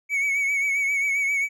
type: tone with vibrato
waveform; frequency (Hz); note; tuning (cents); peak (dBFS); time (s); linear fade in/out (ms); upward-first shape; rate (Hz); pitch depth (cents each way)
triangle; 2241; C#7; +18; -19; 0.09-1.49; 50; triangle; 7.5; 54
effects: none